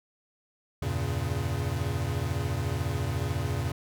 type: chord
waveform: square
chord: E diminished seventh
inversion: none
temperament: equal with one note detuned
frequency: 82.41 / 96.48 / 116.54 / 138.59 Hz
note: E2 / G2 / Bb2 / Db3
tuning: 0 / -27 / 0 / 0 cents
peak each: -34 dBFS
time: 0.82-3.72 s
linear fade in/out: 5 ms
effects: none